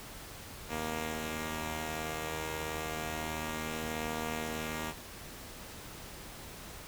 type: tone pair together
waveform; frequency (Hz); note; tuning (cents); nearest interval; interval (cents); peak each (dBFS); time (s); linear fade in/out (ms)
5% pulse; 78.5 / 235.2; D#2 / A#3; +16 / +16; octave + perfect fifth; 1900; -27; 0.68-4.94; 50
effects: pink hiss -47 dBFS RMS until 6.87 s